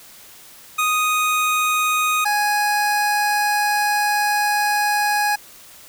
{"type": "tone pair in turn", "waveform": "25% pulse", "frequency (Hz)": [1244.5, 830.6], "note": ["D#6", "G#5"], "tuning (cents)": [0, 0], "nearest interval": "perfect fifth", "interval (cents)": 700, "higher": "first", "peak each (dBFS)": -13, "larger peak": "neither", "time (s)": [[0.78, 2.25], [2.25, 5.36]], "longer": "second", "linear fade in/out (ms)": 10, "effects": ["white hiss -44 dBFS RMS until 5.88 s"]}